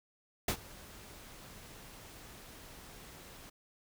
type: noise with ADSR envelope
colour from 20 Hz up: pink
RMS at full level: -30 dBFS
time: 0.48-3.5 s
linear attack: 4 ms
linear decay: 77 ms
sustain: -22 dB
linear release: 9 ms
effects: none

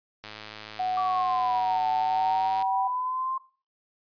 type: click train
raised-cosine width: 0.2 ms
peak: -22 dBFS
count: 256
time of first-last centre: 0.24-2.623 s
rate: 107 Hz
type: tone with pitch glide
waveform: sine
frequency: 740 to 769.6 Hz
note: F#5 to G5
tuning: 0 to -32 cents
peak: -24 dBFS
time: 0.79-2.88 s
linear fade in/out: 10 ms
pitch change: +68 cents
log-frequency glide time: 1.47-2.75 s
type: exponential two-way sweep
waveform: sine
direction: down then up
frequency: 1163 to 880 to 1055 Hz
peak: -27 dBFS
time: 0.97-3.38 s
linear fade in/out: 5 ms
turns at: 1.89 s
effects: noise-tail reverb RT60 0.4 s tail -18 dB re dry + resampled to 11025 Hz

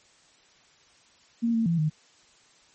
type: tone with pitch steps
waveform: sine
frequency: 232.4 / 226.6 / 168.1 / 154.4 Hz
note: A#3 / A#3 / E3 / D#3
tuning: -5 / -49 / +34 / -13 cents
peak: -21 dBFS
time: 1.42-1.9 s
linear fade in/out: 20 ms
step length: 120 ms
effects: white hiss -59 dBFS RMS until 2.74 s + MP3 32 kbps

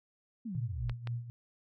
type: exponential sweep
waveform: sine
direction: down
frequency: 246.1 to 41.2 Hz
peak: -36 dBFS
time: 0.45-0.93 s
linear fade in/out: 10 ms
type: tone with tremolo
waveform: sine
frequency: 118.8 Hz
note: A#2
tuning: 33 cents sharp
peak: -32 dBFS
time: 0.55-1.3 s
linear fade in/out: 0 ms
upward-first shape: sine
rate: 3.9 Hz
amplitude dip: 75%
type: clicks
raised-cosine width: 0.3 ms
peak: -26 dBFS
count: 2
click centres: 0.896 / 1.073 s
effects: none

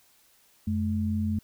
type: tone pair together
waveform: sine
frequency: 90 / 214.4 Hz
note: F#2 / A3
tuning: -47 / -45 cents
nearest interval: octave + minor third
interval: 1502 cents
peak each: -28 / -27 dBFS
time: 0.67-1.39 s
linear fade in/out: 5 ms
effects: white hiss -62 dBFS RMS until 1.43 s

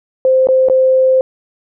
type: tone with dropouts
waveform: sine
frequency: 521 Hz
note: C5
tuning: 7 cents flat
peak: -7 dBFS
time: 0.25-1.21 s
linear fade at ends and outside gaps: 1 ms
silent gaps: 0.471-0.487 / 0.686-0.698 s
effects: none

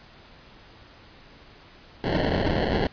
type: noise with sample-and-hold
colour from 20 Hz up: white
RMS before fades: -24 dBFS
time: 2.04-2.87 s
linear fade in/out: 0 ms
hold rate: 1225 Hz
effects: pink hiss -50 dBFS RMS until 2.92 s + resampled to 11025 Hz

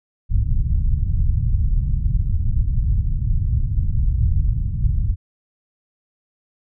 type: low-pass noise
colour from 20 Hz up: pink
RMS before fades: -18 dBFS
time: 0.29-5.16 s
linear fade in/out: 50 ms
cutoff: 120 Hz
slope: 24 dB/octave
effects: none

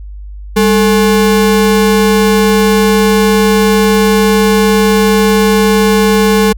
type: ring-modulated tone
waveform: square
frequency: 320.1 Hz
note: D#4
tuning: 49 cents sharp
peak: -4 dBFS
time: 0.56-6.53 s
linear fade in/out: 10 ms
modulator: 121 Hz
effects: added 50 Hz sine -24 dBFS peak until 6.57 s

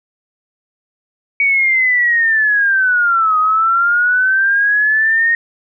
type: linear two-way sweep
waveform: sine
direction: down then up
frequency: 2258 to 1246 to 1863 Hz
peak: -10 dBFS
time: 1.4-5.35 s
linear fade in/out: 2 ms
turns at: 3.38 s
effects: none

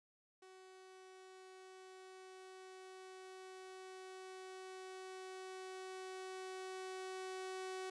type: tone with level ramp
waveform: sawtooth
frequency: 375.2 Hz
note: F#4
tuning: 24 cents sharp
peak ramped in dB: -54 to -39 dBFS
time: 0.42-7.9 s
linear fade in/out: 5 ms
effects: resampled to 22050 Hz + 13-bit

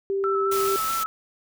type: tone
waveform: sine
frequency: 392 Hz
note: G4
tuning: in tune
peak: -22 dBFS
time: 0.1-0.76 s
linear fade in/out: 0 ms
type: tone with vibrato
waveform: sine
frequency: 1318.5 Hz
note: E6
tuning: in tune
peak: -24 dBFS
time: 0.24-1.06 s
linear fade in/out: 0 ms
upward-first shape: square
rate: 4.6 Hz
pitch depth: 18 cents each way
type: noise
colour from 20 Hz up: white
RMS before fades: -31 dBFS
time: 0.51-1.04 s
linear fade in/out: 10 ms
effects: none

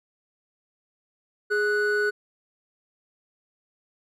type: tone pair together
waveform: triangle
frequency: 415.7 / 1480 Hz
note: G#4 / F#6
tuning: +2 / 0 cents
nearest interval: octave + minor seventh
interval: 2198 cents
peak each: -22 dBFS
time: 1.5-2.11 s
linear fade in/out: 20 ms
effects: none

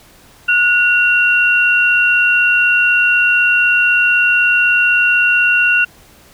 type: tone pair together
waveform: sine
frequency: 1455.7 / 2748 Hz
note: F#6 / F7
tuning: -29 / -29 cents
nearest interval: major seventh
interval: 1100 cents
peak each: -12 dBFS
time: 0.48-5.85 s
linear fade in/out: 10 ms
effects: pink hiss -45 dBFS RMS until 6.33 s

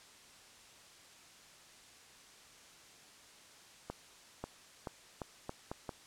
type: accelerating click train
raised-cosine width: 1 ms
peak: -25 dBFS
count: 7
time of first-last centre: 3.9-5.892 s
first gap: 540 ms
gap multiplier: 0.8
effects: white hiss -58 dBFS RMS until 6.06 s + low-pass 8000 Hz 12 dB/octave

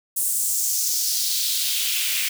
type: noise with high-pass filter sweep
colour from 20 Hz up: white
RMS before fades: -23 dBFS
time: 0.16-2.29 s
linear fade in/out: 10 ms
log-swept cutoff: 9200 to 2300 Hz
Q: 2.2
effects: none

